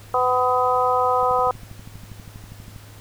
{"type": "harmonic tone", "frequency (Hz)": 251.4, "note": "B3", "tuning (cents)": 31, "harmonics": [2, 3, 4, 5], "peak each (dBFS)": [-22, -22, -22, -22], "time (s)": [0.14, 1.51], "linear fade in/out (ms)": 2}
{"type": "click train", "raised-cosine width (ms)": 5, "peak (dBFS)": -27, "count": 20, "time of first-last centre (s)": [1.23, 2.762], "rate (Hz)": 12.4}
{"effects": ["added 104 Hz sine -42 dBFS peak until 3 s", "pink hiss -47 dBFS RMS until 3 s"]}